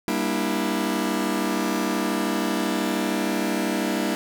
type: chord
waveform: sawtooth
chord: E half-diminished seventh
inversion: first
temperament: just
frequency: 197.78 / 237.3 / 296.7 / 329.6 Hz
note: G3 / Bb3 / D4 / E4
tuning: +16 / +31 / +18 / 0 cents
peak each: -24 dBFS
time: 0.08-4.15 s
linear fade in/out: 0 ms
effects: none